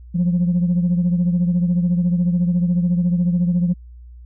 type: beating tone pair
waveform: sine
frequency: 174.61 / 188.61 Hz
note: F3 / F#3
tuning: 0 / +33 cents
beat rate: 14 Hz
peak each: -14 / -22 dBFS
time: 0.14-3.74 s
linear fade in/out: 20 ms
effects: tanh soft clip ceiling -11 dBFS + added 60 Hz sine -37 dBFS peak until 4.25 s